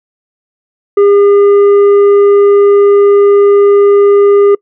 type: tone with tanh clipping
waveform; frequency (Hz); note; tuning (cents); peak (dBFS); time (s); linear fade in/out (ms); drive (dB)
triangle; 404.2; G#4; -47; -4; 0.97-4.55; 5; 10
effects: noise-tail reverb RT60 0.1 s tail -25 dB re dry